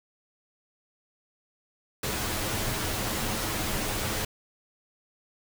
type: noise with comb filter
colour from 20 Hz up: pink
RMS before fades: -30 dBFS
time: 2.03-4.25 s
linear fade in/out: 5 ms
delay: 9.4 ms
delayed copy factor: +0.5
effects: none